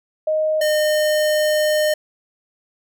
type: tone pair in turn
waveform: sine / square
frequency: 622.3 / 609.8 Hz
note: D#5 / D#5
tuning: 0 / -35 cents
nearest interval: unison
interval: 35 cents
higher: first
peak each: -16 dBFS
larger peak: neither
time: 0.27-0.61 / 0.61-1.94 s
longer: second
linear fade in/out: 5 ms
effects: none